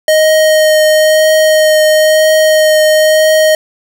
square tone with vibrato, 622.3 Hz, D#5, in tune, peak -6 dBFS, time 0.08-3.55 s, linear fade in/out 2 ms, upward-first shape triangle, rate 1 Hz, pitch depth 12 cents each way, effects none

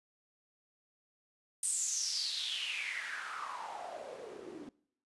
white noise with band-pass filter sweep, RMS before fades -39 dBFS, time 1.63-4.69 s, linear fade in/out 2 ms, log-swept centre 9000 to 280 Hz, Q 7, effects noise-tail reverb RT60 0.7 s tail -23 dB re dry + resampled to 24000 Hz

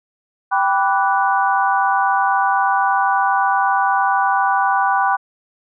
sine chord, G major seventh, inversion none, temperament equal with one note detuned, 784 / 987.8 / 1160.5 / 1480 Hz, G5 / B5 / D6 / F#6, 0 / 0 / -21 / 0 cents, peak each -17 / -19 / -21 / -21 dBFS, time 0.51-5.17 s, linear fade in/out 20 ms, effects none

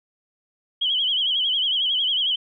sine tone with vibrato, 3136 Hz, G7, in tune, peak -19 dBFS, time 0.81-2.36 s, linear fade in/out 10 ms, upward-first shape sine, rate 11 Hz, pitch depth 100 cents each way, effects none

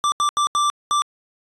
square tone bursts at uneven times, 1174.7 Hz, D6, in tune, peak -17 dBFS, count 5, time 0.04-0.12 / 0.2-0.29 / 0.37-0.47 / 0.55-0.7 / 0.91-1.02 s, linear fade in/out 0 ms, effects resampled to 22050 Hz

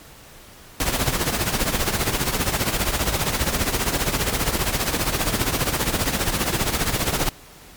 pink noise with tremolo, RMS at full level -19 dBFS, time 0.8-7.29 s, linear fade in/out 2 ms, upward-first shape triangle, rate 15 Hz, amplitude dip 75%, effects pink hiss -45 dBFS RMS until 7.76 s + MP3 96 kbps

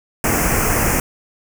pink band-stop noise, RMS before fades -17 dBFS, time 0.24-1 s, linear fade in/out 2 ms, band 2600 to 5600 Hz, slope 48 dB/octave, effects none

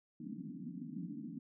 white band-pass noise, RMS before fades -45 dBFS, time 0.2-1.39 s, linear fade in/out 5 ms, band 150 to 300 Hz, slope 96 dB/octave, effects none

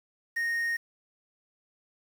triangle tone with quantisation, 1856 Hz, A#6, 8 cents flat, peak -25 dBFS, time 0.36-0.77 s, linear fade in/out 10 ms, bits 8, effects none

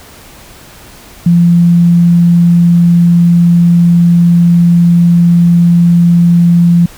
sine tone, 171.9 Hz, F3, 27 cents flat, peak -3 dBFS, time 1.26-6.86 s, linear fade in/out 5 ms, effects pink hiss -35 dBFS RMS until 6.97 s

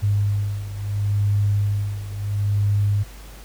sine beating tone pair, 101.8 / 102.53 Hz, G#2 / G#2, -34 / -22 cents, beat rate 0.73 Hz, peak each -20 / -24 dBFS, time 0.02-3.04 s, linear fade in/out 20 ms, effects added 50 Hz sine -39 dBFS peak until 3.44 s + pink hiss -45 dBFS RMS until 3.44 s

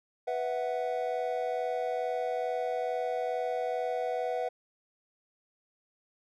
triangle chord, B suspended fourth, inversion none, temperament just, 493.9 / 658.5 / 740.8 Hz, B4 / E5 / F#5, 0 / -2 / +2 cents, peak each -31 / -33 / -32 dBFS, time 0.27-4.49 s, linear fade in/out 10 ms, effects none

